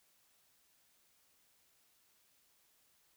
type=silence; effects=white hiss -72 dBFS RMS until 3.16 s